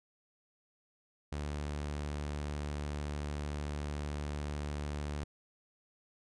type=tone; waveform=sawtooth; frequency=73.5 Hz; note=D2; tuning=2 cents sharp; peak=-32 dBFS; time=1.32-5.24 s; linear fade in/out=5 ms; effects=resampled to 22050 Hz